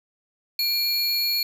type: tone pair together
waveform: square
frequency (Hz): 2374 / 4341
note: D7 / C#8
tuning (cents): +18 / -37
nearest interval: minor seventh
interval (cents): 1045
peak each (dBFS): -32 / -22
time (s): 0.59-1.43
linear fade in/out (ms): 2
effects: none